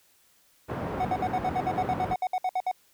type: band-pass noise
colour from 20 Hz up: pink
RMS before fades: -33 dBFS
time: 0.68-2.15 s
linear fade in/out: 20 ms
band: 100 to 1100 Hz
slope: 12 dB/octave
type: tone bursts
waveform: triangle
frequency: 740 Hz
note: F#5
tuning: in tune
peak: -22 dBFS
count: 16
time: 1-2.714 s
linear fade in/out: 2 ms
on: 49 ms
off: 62 ms
effects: white hiss -63 dBFS RMS until 2.93 s